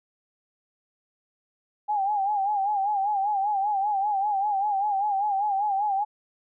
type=tone with vibrato; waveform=sine; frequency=809 Hz; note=G#5; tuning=46 cents flat; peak=-22 dBFS; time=1.88-6.05 s; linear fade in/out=20 ms; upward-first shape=sine; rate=5.1 Hz; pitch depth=87 cents each way; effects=none